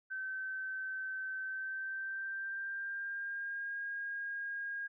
sine tone with pitch glide, 1539 to 1626.8 Hz, G6 to G#6, -32 to -36 cents, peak -37 dBFS, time 0.1-4.88 s, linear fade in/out 20 ms, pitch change +96 cents, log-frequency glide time 1.41-3.79 s, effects none

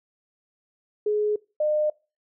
sine tone pair in turn, 420.6 / 606.3 Hz, G#4 / D#5, +22 / -45 cents, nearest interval tritone, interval 633 cents, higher second, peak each -20 dBFS, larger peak neither, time 1.06-1.36 / 1.6-1.9 s, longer neither, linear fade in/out 5 ms, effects noise-tail reverb RT60 0.3 s tail -23 dB re dry

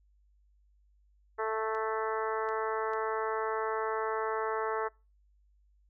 harmonic tone, 220 Hz, A3, in tune, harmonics 2 / 3 / 4 / 5 / 6 / 7 / 8 / 9, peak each -33 / -40 / -37 / -38 / -38 / -45 / -43 / -48 dBFS, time 1.38-4.89 s, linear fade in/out 20 ms
clicks, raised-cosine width 0.2 ms, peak -35 dBFS, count 3, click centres 1.749 / 2.489 / 2.935 s
effects noise-tail reverb RT60 0.3 s tail -26 dB re dry + added 50 Hz sine -63 dBFS peak until 5.89 s

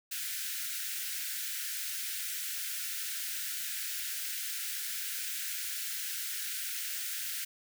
white high-pass noise, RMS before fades -37 dBFS, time 0.11-7.45 s, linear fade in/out 10 ms, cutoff 1400 Hz, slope 96 dB/octave, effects none

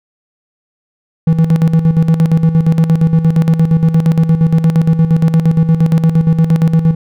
triangle tone with tremolo, 162.6 Hz, E3, 23 cents flat, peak -3 dBFS, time 1.27-6.95 s, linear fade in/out 5 ms, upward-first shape square, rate 8.6 Hz, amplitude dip 65%, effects none

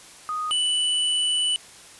sine / square tone pair in turn, 1243 / 2974 Hz, D#6 / F#7, -2 / +8 cents, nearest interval octave + minor third, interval 1510 cents, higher second, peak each -25 / -21 dBFS, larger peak second, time 0.29-0.51 / 0.51-1.56 s, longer second, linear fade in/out 0 ms, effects white hiss -46 dBFS RMS until 1.99 s + resampled to 24000 Hz

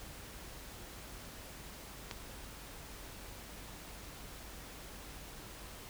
click, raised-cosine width 0.2 ms, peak -22 dBFS, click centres 2.112 s, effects added 50 Hz sine -54 dBFS peak until 5.89 s + pink hiss -50 dBFS RMS until 5.89 s

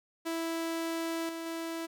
sawtooth tone with level steps, 329.6 Hz, E4, in tune, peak -28 / -33 / -31 dBFS, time 0.25-1.87 s, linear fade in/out 20 ms, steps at 1.29 / 1.46 s, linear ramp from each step 2 ms, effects none

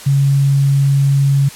sine tone, 138.8 Hz, C#3, 3 cents sharp, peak -9 dBFS, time 0.06-1.49 s, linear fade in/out 10 ms, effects white hiss -34 dBFS RMS until 1.55 s + low-pass 11000 Hz 12 dB/octave

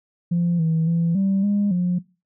sine tone with pitch steps, 172.5 / 161.7 / 167.9 / 194.6 / 203.7 / 178.4 Hz, F3 / E3 / E3 / G3 / G#3 / F3, -21 / -33 / +32 / -12 / -33 / +37 cents, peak -16 dBFS, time 0.31-1.99 s, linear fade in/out 10 ms, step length 280 ms, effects noise-tail reverb RT60 0.3 s tail -21 dB re dry + tanh soft clip ceiling -14 dBFS

